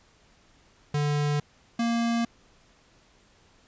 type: tone pair in turn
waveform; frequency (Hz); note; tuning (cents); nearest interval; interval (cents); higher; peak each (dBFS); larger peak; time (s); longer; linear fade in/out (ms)
square; 146.83 / 233.1; D3 / A#3; 0 / 0; minor sixth; 800; second; -24; neither; 0.94-1.4 / 1.79-2.25; neither; 5
effects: pink hiss -60 dBFS RMS until 3.67 s + resampled to 16000 Hz